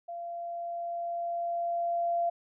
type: tone with level ramp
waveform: sine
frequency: 687 Hz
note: F5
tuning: 29 cents flat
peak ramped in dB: -36 to -25 dBFS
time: 0.08-2.3 s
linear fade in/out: 10 ms
effects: none